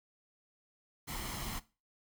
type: noise with comb filter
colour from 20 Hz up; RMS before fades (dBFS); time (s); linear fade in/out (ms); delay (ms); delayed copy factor
pink; -40; 1.07-1.6; 20; 0.96; +0.5
effects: noise-tail reverb RT60 0.3 s tail -18 dB re dry